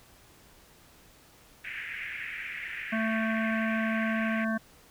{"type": "band-pass noise", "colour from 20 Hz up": "pink", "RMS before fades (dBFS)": -38, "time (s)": [1.64, 4.45], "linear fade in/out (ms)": 10, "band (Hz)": [1700, 2500], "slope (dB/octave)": 48}
{"type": "harmonic tone", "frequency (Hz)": 221.9, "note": "A3", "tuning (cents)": 15, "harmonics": [1, 3, 5, 7, 8], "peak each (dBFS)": [-28, -35, -39, -34, -42], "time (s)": [2.92, 4.58], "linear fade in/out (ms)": 10}
{"effects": ["pink hiss -57 dBFS RMS until 4.9 s"]}